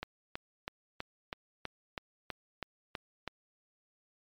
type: click train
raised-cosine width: 0.3 ms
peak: -20 dBFS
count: 11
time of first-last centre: 0.03-3.277 s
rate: 3.08 Hz
effects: MP3 96 kbps